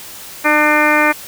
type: harmonic tone with a mistuned harmonic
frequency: 300 Hz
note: D4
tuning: 37 cents sharp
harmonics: 1 / 2 / 3 / 4 / 5 / 6 / 7 / 8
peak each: -18 / -18 / -18 / -18 / -18 / -18 / -18 / -18 dBFS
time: 0.44-1.13 s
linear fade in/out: 20 ms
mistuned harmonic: 1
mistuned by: +18 cents
effects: white hiss -33 dBFS RMS until 1.27 s